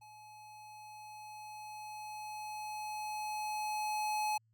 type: tone with level ramp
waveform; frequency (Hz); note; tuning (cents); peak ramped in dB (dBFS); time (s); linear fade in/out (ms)
square; 850; G#5; +40; -54 to -32; 0.01-4.38; 10
effects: added 112 Hz sine -69 dBFS peak until 4.53 s